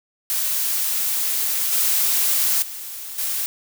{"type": "noise with level steps", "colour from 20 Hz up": "blue", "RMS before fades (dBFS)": [-22, -19, -33, -24], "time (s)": [0.3, 3.46], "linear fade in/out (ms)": 0, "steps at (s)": [1.72, 2.62, 3.18], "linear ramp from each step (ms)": 5, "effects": []}